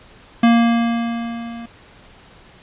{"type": "tone with level ramp", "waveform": "square", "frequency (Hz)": 233.1, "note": "A#3", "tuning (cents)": 0, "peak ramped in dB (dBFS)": [-9, -31], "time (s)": [0.43, 1.66], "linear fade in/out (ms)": 5, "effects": ["pink hiss -46 dBFS RMS until 2.62 s", "resampled to 8000 Hz"]}